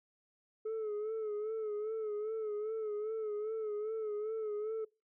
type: tone with vibrato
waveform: sine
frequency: 430.2 Hz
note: A4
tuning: 39 cents flat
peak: -32 dBFS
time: 0.65-4.85 s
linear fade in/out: 10 ms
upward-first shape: sine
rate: 2.5 Hz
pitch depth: 61 cents each way
effects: noise-tail reverb RT60 0.3 s tail -26 dB re dry + tanh soft clip ceiling -34 dBFS